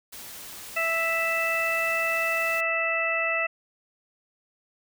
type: noise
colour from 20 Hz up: white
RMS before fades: -41 dBFS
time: 0.12-2.61 s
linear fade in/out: 10 ms
type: harmonic tone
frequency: 659.3 Hz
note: E5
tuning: in tune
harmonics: 1 / 2 / 3 / 4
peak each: -30 / -31 / -28 / -27 dBFS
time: 0.76-3.47 s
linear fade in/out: 10 ms
effects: none